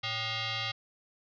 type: tone with frequency modulation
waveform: sine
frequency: 557 Hz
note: C#5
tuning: 8 cents sharp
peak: -31 dBFS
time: 0.03-0.72 s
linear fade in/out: 10 ms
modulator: 670 Hz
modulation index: 5.9
effects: none